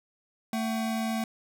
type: tone pair together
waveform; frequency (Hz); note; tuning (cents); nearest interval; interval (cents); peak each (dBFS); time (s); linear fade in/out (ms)
square; 223.9 / 751.7; A3 / F#5; +30 / +27; octave + major sixth; 2097; -29 / -36; 0.53-1.24; 2
effects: none